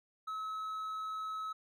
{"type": "tone with hard clipping", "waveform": "sine", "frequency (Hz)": 1289, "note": "E6", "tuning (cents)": -39, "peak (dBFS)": -38, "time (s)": [0.27, 1.53], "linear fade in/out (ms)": 10, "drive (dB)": 3, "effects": []}